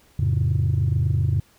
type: chord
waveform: sine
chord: F augmented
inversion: none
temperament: just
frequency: 87.31 / 109.13 / 136.42 Hz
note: F2 / A2 / C#3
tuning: 0 / -14 / -27 cents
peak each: -21 dBFS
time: 0.19-1.4 s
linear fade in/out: 5 ms
effects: tanh soft clip ceiling -13 dBFS + pink hiss -57 dBFS RMS until 1.58 s